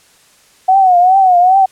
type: tone with vibrato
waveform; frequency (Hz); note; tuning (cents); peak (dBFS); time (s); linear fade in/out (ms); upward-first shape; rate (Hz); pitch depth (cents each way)
sine; 740; F#5; 0; -5; 0.68-1.66; 10; triangle; 2.5; 110
effects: white hiss -48 dBFS RMS until 1.71 s + low-pass 10000 Hz 12 dB/octave